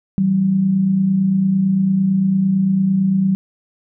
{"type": "tone pair together", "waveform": "sine", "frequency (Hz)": [163.3, 192.19], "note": ["E3", "G3"], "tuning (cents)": [-16, -34], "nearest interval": "minor third", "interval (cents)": 282, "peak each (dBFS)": [-23, -13], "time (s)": [0.18, 3.35], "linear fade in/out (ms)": 0, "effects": []}